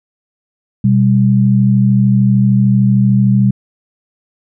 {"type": "tone pair together", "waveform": "sine", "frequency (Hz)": [124.7, 197.95], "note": ["B2", "G3"], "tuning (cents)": [17, 17], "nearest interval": "minor sixth", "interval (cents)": 800, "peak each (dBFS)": -10, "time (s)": [0.84, 3.51], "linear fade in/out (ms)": 5, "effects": []}